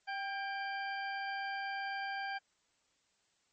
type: harmonic tone with a mistuned harmonic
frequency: 784 Hz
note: G5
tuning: in tune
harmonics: 1 / 2 / 3 / 4 / 6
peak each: -39 / -40 / -47 / -51 / -51 dBFS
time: 0.07-2.39 s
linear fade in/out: 20 ms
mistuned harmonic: 2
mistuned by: +38 cents
effects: white hiss -75 dBFS RMS until 3.52 s + MP3 32 kbps